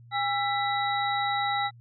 sine tone cluster, 811 / 1340 / 1983 / 3864 Hz, G#5 / E6 / B6 / B7, -41 / +28 / +7 / -39 cents, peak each -27 / -32 / -32 / -33 dBFS, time 0.11-1.71 s, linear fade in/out 50 ms, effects added 118 Hz sine -48 dBFS peak until 1.8 s

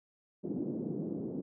pink band-pass noise, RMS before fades -37 dBFS, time 0.43-1.42 s, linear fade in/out 20 ms, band 180 to 390 Hz, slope 24 dB/octave, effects none

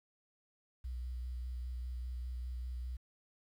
sine tone with vibrato, 61.74 Hz, B1, in tune, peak -38 dBFS, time 0.84-2.97 s, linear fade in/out 10 ms, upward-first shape square, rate 5 Hz, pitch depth 18 cents each way, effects 11-bit

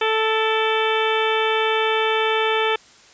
harmonic tone with a mistuned harmonic, 440 Hz, A4, in tune, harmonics 1 / 2 / 3 / 4 / 5 / 6 / 7 / 8, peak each -21 / -24 / -26 / -27 / -28 / -29 / -29 / -30 dBFS, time 0.01-2.76 s, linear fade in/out 5 ms, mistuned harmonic 5, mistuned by +63 cents, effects white hiss -49 dBFS RMS until 3.13 s + resampled to 16000 Hz

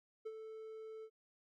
triangle tone with ADSR envelope, 440 Hz, A4, in tune, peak -38 dBFS, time 0.25-1.1 s, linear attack 15 ms, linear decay 45 ms, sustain -7 dB, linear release 63 ms, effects none

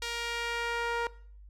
sawtooth tone with band-pass filter sweep, 470 Hz, A#4, 14 cents sharp, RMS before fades -33 dBFS, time 0.02-1.07 s, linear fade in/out 2 ms, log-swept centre 3900 to 1100 Hz, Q 0.85, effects noise-tail reverb RT60 0.5 s tail -20 dB re dry + added 50 Hz sine -48 dBFS peak until 1.49 s

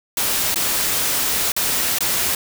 white noise with dropouts, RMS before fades -20 dBFS, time 0.17-2.35 s, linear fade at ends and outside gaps 2 ms, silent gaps 0.544-0.558 / 1.52-1.564 / 1.986-2.006 s, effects none

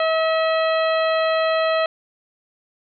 harmonic tone with a mistuned harmonic, 643 Hz, E5, 43 cents flat, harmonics 1 / 2 / 3 / 4 / 5 / 6, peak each -18 / -24 / -28 / -30 / -32 / -34 dBFS, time 0-1.86 s, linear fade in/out 2 ms, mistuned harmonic 6, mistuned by +90 cents, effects none

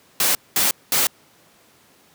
white noise bursts, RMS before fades -18 dBFS, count 3, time 0.2-1.07 s, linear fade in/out 2 ms, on 150 ms, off 210 ms, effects pink hiss -54 dBFS RMS until 2.14 s + high-pass 150 Hz 12 dB/octave

